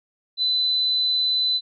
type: tone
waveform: sine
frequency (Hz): 4011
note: B7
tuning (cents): +26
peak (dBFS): -18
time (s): 0.37-1.61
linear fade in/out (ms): 50
effects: MP3 48 kbps